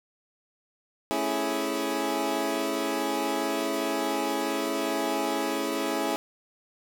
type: chord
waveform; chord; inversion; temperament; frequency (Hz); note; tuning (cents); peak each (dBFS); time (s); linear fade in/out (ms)
20% pulse; A major seventh; none; equal; 220 / 277.2 / 329.6 / 415.3; A3 / C#4 / E4 / G#4; 0 / 0 / 0 / 0; -32 / -26 / -26 / -27; 1.11-6.16; 0
effects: none